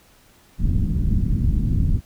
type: low-pass noise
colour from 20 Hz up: pink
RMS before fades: -19 dBFS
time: 0.58-2.01 s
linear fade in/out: 50 ms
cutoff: 210 Hz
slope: 24 dB/octave
effects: pink hiss -54 dBFS RMS until 2.05 s